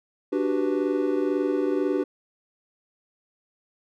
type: chord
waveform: triangle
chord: G major seventh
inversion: second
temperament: equal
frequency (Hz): 293.7 / 370 / 392 / 493.9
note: D4 / F#4 / G4 / B4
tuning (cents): 0 / 0 / 0 / 0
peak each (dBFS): -24 / -25 / -26 / -28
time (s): 0.32-2.04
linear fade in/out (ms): 10
effects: none